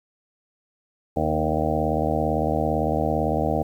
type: harmonic tone with a mistuned harmonic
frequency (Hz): 77.78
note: D#2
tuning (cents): 0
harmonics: 1 / 2 / 3 / 4 / 6 / 7 / 8 / 9 / 10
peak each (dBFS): -29 / -29 / -29 / -29 / -29 / -29 / -29 / -29 / -29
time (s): 1.16-3.63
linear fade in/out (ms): 10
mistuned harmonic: 2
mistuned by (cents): -24
effects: 9-bit